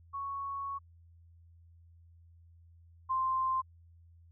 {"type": "tone pair in turn", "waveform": "sine", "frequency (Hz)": [1108.7, 1046.5], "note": ["C#6", "C6"], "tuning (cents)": [0, 0], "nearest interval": "minor second", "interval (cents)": 100, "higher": "first", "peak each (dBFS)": [-35, -28], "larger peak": "second", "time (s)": [[0.13, 0.79], [3.09, 3.62]], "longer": "first", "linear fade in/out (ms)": 20, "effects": ["added 84 Hz sine -56 dBFS peak until 4.31 s"]}